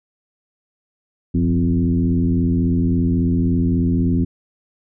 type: tone with frequency modulation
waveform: sine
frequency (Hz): 174.61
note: F3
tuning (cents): 0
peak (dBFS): -14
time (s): 1.34-4.25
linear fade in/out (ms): 10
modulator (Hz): 83.6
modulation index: 1.4
effects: none